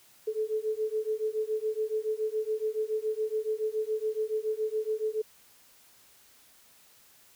sine beating tone pair, 430.3 / 437.4 Hz, A4 / A4, -39 / -10 cents, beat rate 7.1 Hz, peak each -31 dBFS, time 0.27-5.22 s, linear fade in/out 10 ms, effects white hiss -59 dBFS RMS until 7.35 s

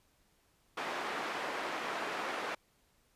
white band-pass noise, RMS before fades -38 dBFS, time 0.77-2.55 s, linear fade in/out 5 ms, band 330 to 1600 Hz, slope 12 dB/octave, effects pink hiss -71 dBFS RMS until 3.15 s + resampled to 32000 Hz

